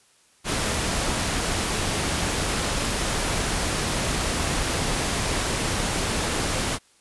pink noise, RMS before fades -25 dBFS, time 0.44-6.79 s, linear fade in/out 50 ms, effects white hiss -59 dBFS RMS until 7 s + resampled to 24000 Hz

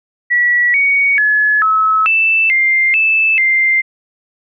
sine tone with pitch steps, 1939 / 2239 / 1705 / 1293 / 2648 / 2101 / 2630 / 2093 Hz, B6 / C#7 / G#6 / E6 / E7 / C7 / E7 / C7, -32 / +17 / +45 / -34 / +7 / +7 / -5 / 0 cents, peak -9 dBFS, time 0.3-3.82 s, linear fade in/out 20 ms, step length 440 ms, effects none

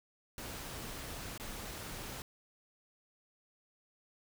pink noise with dropouts, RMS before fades -44 dBFS, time 0.38-2.22 s, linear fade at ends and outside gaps 1 ms, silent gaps 1.377-1.398 s, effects none

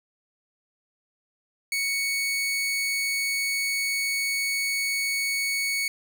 sawtooth tone, 2223 Hz, C#7, 4 cents sharp, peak -21 dBFS, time 1.72-5.88 s, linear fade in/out 2 ms, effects none

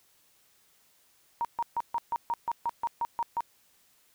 sine tone bursts, 938 Hz, A#5, 11 cents sharp, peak -26 dBFS, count 12, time 1.41-3.406 s, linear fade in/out 0 ms, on 38 ms, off 140 ms, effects white hiss -65 dBFS RMS until 4.14 s

